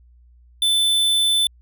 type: tone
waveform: square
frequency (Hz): 3520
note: A7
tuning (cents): 0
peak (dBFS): -16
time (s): 0.62-1.47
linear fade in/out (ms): 2
effects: added 60 Hz sine -48 dBFS peak until 1.61 s

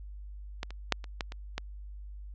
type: clicks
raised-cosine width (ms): 0.2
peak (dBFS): -16 / -26 / -6 / -26 / -14 / -24 / -15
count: 7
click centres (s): 0.631 / 0.706 / 0.923 / 1.042 / 1.208 / 1.321 / 1.58
effects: added 50 Hz sine -41 dBFS peak until 2.34 s + low-pass 5000 Hz 12 dB/octave

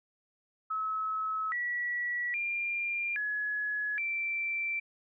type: tone with pitch steps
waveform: sine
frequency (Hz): 1291 / 1939 / 2393 / 1691 / 2343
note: E6 / B6 / D7 / G#6 / D7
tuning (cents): -37 / -32 / +32 / +31 / -5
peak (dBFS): -30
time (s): 0.7-4.8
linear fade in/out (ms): 10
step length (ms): 820
effects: none

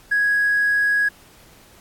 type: tone with hard clipping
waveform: sine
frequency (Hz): 1661.2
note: G#6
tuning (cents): 0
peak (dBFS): -16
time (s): 0.11-1.09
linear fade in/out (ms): 10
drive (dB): 1
effects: pink hiss -50 dBFS RMS until 1.8 s + AAC 64 kbps

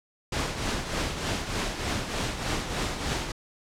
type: noise with tremolo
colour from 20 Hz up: pink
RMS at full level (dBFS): -27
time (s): 0.32-3.32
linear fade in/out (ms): 5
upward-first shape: triangle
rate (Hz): 3.3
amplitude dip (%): 60
effects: low-pass 7000 Hz 12 dB/octave

